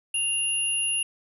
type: tone pair together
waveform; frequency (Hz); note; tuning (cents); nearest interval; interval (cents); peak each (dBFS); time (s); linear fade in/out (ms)
sine; 2794 / 10506; F7 / E9; 0 / -7; octave + major seventh; 2293; -26; 0.14-1.03; 5
effects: none